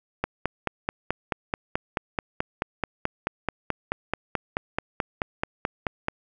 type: click train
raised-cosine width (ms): 0.5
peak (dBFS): -9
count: 28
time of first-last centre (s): 0.24-6.084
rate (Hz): 4.62
effects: none